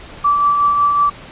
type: tone with tremolo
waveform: sine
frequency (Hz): 1160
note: D6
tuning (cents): -22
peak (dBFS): -9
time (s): 0.24-1.1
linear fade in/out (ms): 10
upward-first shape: triangle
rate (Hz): 5.4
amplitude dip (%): 40
effects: pink hiss -36 dBFS RMS until 1.31 s + resampled to 8000 Hz